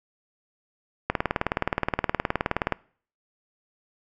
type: click train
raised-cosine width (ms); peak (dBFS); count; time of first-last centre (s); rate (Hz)
0.5; -7; 32; 1.1-2.723; 19.1
effects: noise-tail reverb RT60 0.5 s tail -23 dB re dry